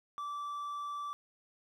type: tone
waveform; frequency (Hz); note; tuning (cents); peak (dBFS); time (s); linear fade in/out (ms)
triangle; 1163; D6; -17; -35; 0.18-1.13; 0
effects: none